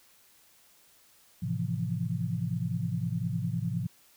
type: chord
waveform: sine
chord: F major seventh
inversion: first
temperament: equal with one note detuned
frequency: 109.11 / 130.81 / 164.81 / 174.61 Hz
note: A2 / C3 / E3 / F3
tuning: -14 / 0 / 0 / 0 cents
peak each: -34 dBFS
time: 1.42-3.87 s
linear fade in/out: 10 ms
effects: white hiss -61 dBFS RMS until 4.16 s